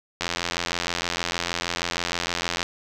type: click train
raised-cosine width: 0.2 ms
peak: -7 dBFS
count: 210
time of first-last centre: 0.21-2.629 s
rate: 86.4 Hz
effects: none